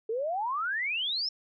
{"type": "exponential sweep", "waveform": "sine", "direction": "up", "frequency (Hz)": [427.1, 5420], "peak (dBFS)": -28, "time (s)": [0.09, 1.29], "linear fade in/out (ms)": 5, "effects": []}